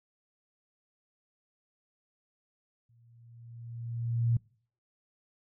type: tone with exponential growth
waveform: sine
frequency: 117.1 Hz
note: A#2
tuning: 8 cents sharp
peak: -22 dBFS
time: 2.89-4.37 s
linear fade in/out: 5 ms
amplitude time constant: 320 ms
effects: noise-tail reverb RT60 0.5 s tail -25 dB re dry